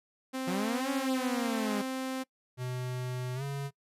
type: tone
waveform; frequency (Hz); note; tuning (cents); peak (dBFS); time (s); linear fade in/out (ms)
sawtooth; 261.6; C4; 0; -29; 0.33-2.24; 20
type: linear two-way sweep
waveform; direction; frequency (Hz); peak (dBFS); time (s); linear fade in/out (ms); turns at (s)
sawtooth; up then down; 171.4 to 280 to 202.2; -27; 0.47-1.82; 10; 0.9
type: tone with pitch glide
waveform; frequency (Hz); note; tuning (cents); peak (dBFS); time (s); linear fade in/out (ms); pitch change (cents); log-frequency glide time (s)
square; 126 to 139.81; B2 to C#3; +35 to +15; -34; 2.57-3.71; 50; +180; 3.35-3.43
effects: noise-tail reverb RT60 0.1 s tail -23 dB re dry + resampled to 32000 Hz